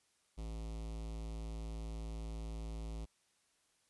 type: tone with notch filter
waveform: square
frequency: 55 Hz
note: A1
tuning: in tune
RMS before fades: -43 dBFS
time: 0.37-3.06 s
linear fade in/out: 20 ms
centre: 1600 Hz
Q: 1
effects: white hiss -75 dBFS RMS until 3.89 s + resampled to 24000 Hz